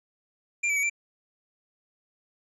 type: tone with pitch steps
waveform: square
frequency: 2382 / 2300 / 2256 / 2348 Hz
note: D7 / D7 / C#7 / D7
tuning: +24 / -37 / +30 / -1 cents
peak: -24 dBFS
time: 0.63-0.898 s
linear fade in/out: 10 ms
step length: 67 ms
effects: resampled to 24000 Hz